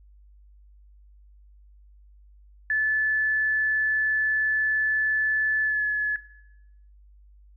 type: tone with pitch glide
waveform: sine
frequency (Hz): 1737 to 1708.1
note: A6 to G#6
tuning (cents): -23 to +48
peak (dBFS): -21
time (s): 2.7-6.16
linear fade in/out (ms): 2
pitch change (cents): -29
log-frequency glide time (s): 5.63-5.84
effects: noise-tail reverb RT60 0.8 s tail -18 dB re dry + added 50 Hz sine -50 dBFS peak until 7.56 s